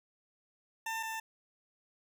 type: tone pair in turn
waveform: 20% pulse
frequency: 897 / 891.3 Hz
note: A5 / A5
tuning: +33 / +22 cents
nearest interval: unison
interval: 11 cents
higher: first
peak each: -30 / -32 dBFS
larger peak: first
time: 0.86-1.03 / 1.03-1.2 s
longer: neither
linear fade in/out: 5 ms
effects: none